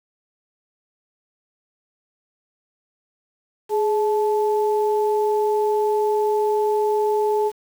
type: tone pair together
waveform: sine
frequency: 420 / 867.6 Hz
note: G#4 / A5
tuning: +19 / -25 cents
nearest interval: octave + minor second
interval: 1256 cents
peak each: -18 / -23 dBFS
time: 3.69-7.52 s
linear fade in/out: 50 ms
effects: 7-bit